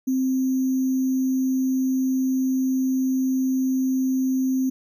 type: tone with sample-and-hold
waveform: sine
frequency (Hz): 261.6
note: C4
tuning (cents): 0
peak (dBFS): -19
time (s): 0.07-4.7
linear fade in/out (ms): 10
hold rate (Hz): 6300
effects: none